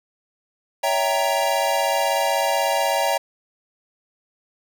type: chord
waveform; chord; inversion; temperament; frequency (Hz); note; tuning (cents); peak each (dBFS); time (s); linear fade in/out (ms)
square; C# diminished seventh; none; equal with one note detuned; 563.1 / 659.3 / 784 / 932.3; C#5 / E5 / G5 / Bb5; +27 / 0 / 0 / 0; -25; 0.83-3.18; 10
effects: none